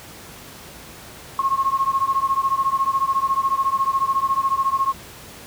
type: beating tone pair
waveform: sine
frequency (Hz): 1077 / 1091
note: C6 / C#6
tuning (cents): +50 / -28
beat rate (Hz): 14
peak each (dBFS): -20 / -21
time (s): 1.39-4.93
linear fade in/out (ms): 2
effects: pink hiss -40 dBFS RMS until 5.46 s + high-pass 60 Hz 12 dB/octave